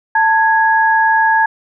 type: tone pair together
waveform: sine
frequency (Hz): 888.6 / 1662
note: A5 / G#6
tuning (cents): +17 / +1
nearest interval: major seventh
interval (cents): 1084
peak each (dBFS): -11 / -13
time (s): 0.15-1.46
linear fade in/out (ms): 5
effects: none

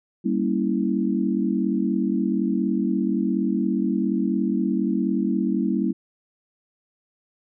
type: chord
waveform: sine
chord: G diminished seventh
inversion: none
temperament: equal with one note detuned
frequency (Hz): 196 / 233.1 / 277.2 / 327.7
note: G3 / Bb3 / Db4 / Fb4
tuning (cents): 0 / 0 / 0 / -10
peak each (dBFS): -24 / -25 / -27 / -26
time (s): 0.24-5.93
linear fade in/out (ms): 20
effects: none

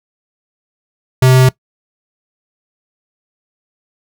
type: tone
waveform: square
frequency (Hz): 129.3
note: C3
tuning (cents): -20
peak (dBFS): -6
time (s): 1.22-1.49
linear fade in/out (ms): 5
effects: noise-tail reverb RT60 0.1 s tail -20 dB re dry

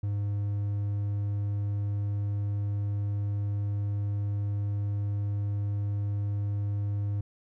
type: tone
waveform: triangle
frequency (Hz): 101.9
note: G#2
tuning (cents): -32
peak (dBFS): -25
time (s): 0.03-7.21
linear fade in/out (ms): 5
effects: none

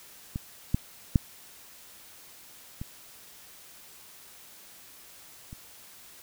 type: clicks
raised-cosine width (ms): 5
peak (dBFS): -19 / -11 / -7 / -23 / -29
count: 5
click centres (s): 0.359 / 0.745 / 1.158 / 2.815 / 5.529
effects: white hiss -51 dBFS RMS until 6.22 s

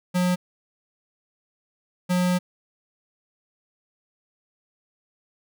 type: tone pair in turn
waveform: square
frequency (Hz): 180 / 180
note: F#3 / F#3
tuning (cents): -47 / -47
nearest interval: unison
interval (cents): 0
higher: neither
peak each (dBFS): -20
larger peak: neither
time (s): 0.14-0.36 / 2.09-2.39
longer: second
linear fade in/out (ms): 20
effects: none

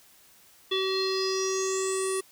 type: tone with low-pass filter sweep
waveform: square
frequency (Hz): 380.9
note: G4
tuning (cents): -50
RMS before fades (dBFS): -28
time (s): 0.71-2.21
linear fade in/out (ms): 10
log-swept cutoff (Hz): 3400 to 10000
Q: 8.9
effects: white hiss -57 dBFS RMS until 2.31 s

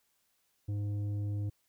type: tone with tanh clipping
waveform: triangle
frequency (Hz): 102.6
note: G#2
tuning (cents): -21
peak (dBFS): -33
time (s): 0.68-1.5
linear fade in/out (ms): 10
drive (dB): 12
effects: white hiss -75 dBFS RMS until 1.68 s

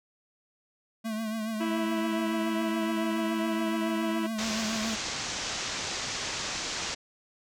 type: tone with vibrato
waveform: square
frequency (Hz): 220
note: A3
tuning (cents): 0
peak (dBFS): -31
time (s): 1.04-4.96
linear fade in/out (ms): 20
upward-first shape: triangle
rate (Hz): 7.1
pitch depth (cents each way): 59
type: harmonic tone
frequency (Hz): 328.9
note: E4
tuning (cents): -4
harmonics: 1 / 2 / 3 / 4 / 5 / 6 / 7 / 8 / 9 / 10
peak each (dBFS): -30 / -38 / -38 / -44 / -46 / -46 / -50 / -46 / -46 / -52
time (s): 1.6-4.27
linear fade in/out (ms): 10
type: low-pass noise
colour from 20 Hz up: white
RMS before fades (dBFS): -34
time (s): 4.38-6.95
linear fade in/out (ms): 10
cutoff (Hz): 7000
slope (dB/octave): 48
effects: none

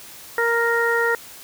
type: harmonic tone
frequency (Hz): 466.2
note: A#4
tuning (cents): 0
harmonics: 1 / 2 / 3 / 4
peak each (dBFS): -21 / -26 / -23 / -22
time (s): 0.38-1.15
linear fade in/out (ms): 2
effects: white hiss -41 dBFS RMS until 1.43 s

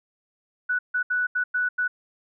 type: tone bursts at uneven times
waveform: sine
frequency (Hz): 1480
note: F#6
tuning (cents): 0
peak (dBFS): -21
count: 6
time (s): 0.69-0.79 / 0.94-1.03 / 1.1-1.27 / 1.35-1.44 / 1.54-1.69 / 1.78-1.88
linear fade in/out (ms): 10
effects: none

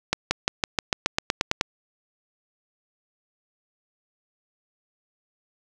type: accelerating click train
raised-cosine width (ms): 0.2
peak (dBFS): -3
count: 12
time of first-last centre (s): 0.13-1.611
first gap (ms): 180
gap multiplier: 0.94
effects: none

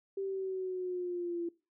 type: linear sweep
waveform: sine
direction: down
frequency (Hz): 392 to 339.1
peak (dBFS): -33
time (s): 0.17-1.49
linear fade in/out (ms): 5
effects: noise-tail reverb RT60 0.3 s tail -21 dB re dry

